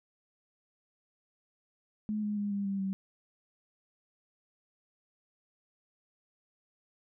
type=tone with pitch steps; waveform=sine; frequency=212.7 / 208.6 / 204.5 / 200.5 / 196.63 / 192.81 Hz; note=G#3 / G#3 / G#3 / G3 / G3 / G3; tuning=+42 / +8 / -26 / +39 / +6 / -28 cents; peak=-30 dBFS; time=2.09-2.93 s; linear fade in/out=0 ms; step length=140 ms; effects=none